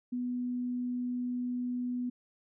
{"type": "tone", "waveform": "sine", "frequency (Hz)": 246.9, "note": "B3", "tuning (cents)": 0, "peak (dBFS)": -31, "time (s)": [0.12, 2.1], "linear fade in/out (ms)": 10, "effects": []}